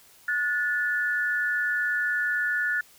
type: tone pair together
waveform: sine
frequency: 1452.1 / 1744 Hz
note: F#6 / A6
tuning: -33 / -16 cents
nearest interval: minor third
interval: 317 cents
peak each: -26 dBFS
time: 0.28-2.81 s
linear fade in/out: 5 ms
effects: white hiss -55 dBFS RMS until 2.98 s